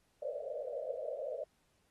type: band-pass noise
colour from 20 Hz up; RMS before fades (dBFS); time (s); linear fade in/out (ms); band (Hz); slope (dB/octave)
white; -40; 0.22-1.44; 5; 480 to 630; 96
effects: pink hiss -75 dBFS RMS until 1.9 s + AAC 32 kbps